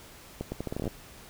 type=accelerating click train; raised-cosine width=2 ms; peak=-19 dBFS; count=12; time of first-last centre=0.41-0.877 s; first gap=110 ms; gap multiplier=0.78; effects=pink hiss -50 dBFS RMS until 1.29 s